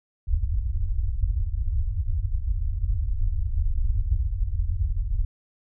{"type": "low-pass noise", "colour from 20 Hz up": "pink", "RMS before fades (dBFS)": -24, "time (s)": [0.27, 5.25], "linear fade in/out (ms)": 5, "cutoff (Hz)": 100, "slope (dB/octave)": 96, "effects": []}